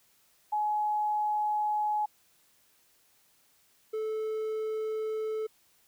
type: tone pair in turn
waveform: sine / triangle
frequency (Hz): 844 / 436.1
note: G#5 / A4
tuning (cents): +28 / -15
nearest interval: major seventh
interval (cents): 1143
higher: first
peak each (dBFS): -26 / -28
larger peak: first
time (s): 0.52-2.06 / 3.93-5.47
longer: neither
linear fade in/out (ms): 10
effects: white hiss -66 dBFS RMS until 5.87 s